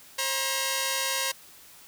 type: tone pair together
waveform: 5% pulse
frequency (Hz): 535 / 955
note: C5 / A#5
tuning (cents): +38 / +42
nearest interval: minor seventh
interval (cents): 1004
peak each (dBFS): -17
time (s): 0.18-1.32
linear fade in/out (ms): 10
effects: white hiss -51 dBFS RMS until 1.87 s